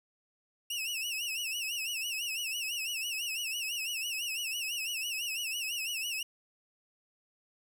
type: tone with vibrato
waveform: sawtooth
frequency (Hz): 2738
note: F7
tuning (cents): -35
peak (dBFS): -30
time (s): 0.7-6.23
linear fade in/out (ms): 5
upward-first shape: sine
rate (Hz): 6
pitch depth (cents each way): 130
effects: none